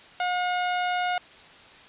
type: tone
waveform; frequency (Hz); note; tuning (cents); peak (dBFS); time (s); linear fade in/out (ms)
sawtooth; 720; F#5; -47; -20; 0.2-1.18; 2
effects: white hiss -49 dBFS RMS until 1.88 s + resampled to 8000 Hz